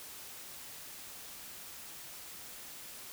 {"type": "silence", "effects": ["white hiss -48 dBFS RMS until 3.12 s"]}